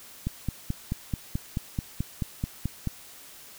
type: click train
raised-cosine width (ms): 5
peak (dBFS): -15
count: 13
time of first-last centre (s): 0.27-2.873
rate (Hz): 4.61
effects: white hiss -48 dBFS RMS until 3.58 s